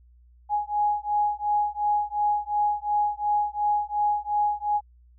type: beating tone pair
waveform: sine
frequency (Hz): 830.6 / 833.4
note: G#5 / G#5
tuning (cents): 0 / +6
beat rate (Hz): 2.8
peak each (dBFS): -25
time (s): 0.49-4.81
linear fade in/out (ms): 50
effects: added 60 Hz sine -52 dBFS peak until 5.18 s